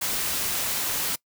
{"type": "noise", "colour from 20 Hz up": "white", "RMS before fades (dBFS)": -27, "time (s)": [0.01, 1.16], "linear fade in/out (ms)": 10, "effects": ["noise-tail reverb RT60 0.1 s tail -23 dB re dry"]}